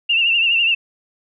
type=tone with vibrato; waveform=sine; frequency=2746 Hz; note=F7; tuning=30 cents flat; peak=-13 dBFS; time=0.09-0.75 s; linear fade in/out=10 ms; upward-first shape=triangle; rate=12 Hz; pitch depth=79 cents each way; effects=none